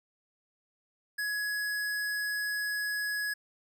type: tone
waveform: square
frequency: 1679 Hz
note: G#6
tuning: 18 cents sharp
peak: -31 dBFS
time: 1.18-3.34 s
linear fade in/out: 10 ms
effects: none